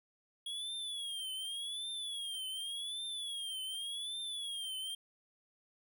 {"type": "tone with vibrato", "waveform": "square", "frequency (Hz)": 3314, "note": "G#7", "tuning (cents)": -4, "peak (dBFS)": -39, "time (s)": [0.46, 4.95], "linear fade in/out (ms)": 5, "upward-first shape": "triangle", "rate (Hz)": 0.87, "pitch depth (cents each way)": 150, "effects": []}